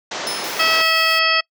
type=low-pass noise; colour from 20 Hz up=pink; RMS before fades=-24 dBFS; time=0.11-0.82 s; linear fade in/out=5 ms; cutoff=6700 Hz; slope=48 dB/octave
type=tone with exponential decay; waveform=sawtooth; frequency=5230 Hz; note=E8; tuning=15 cents flat; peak=-19 dBFS; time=0.27-0.92 s; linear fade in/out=0 ms; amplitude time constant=140 ms
type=noise with tremolo; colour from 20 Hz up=white; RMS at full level=-32 dBFS; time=0.44-1.19 s; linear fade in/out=0 ms; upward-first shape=sine; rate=7.7 Hz; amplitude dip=30%
type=harmonic tone; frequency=648 Hz; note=E5; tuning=30 cents flat; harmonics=1 / 2 / 3 / 4 / 5 / 7 / 8; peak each=-25 / -20 / -21 / -20 / -22 / -24 / -23 dBFS; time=0.59-1.41 s; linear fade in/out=10 ms
effects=noise-tail reverb RT60 0.1 s tail -25 dB re dry + high-pass 400 Hz 12 dB/octave